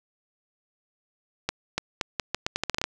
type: accelerating click train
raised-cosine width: 0.2 ms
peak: -8 dBFS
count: 13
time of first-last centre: 1.49-2.84 s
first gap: 290 ms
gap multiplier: 0.8
effects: none